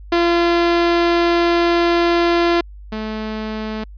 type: tone pair in turn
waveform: sawtooth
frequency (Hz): 342.8 / 217.1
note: F4 / A3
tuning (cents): -32 / -23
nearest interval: minor sixth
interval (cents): 791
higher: first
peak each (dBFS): -9 / -19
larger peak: first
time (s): 0.12-2.61 / 2.92-3.84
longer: first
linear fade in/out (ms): 5
effects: added 50 Hz sine -34 dBFS peak until 3.97 s + resampled to 11025 Hz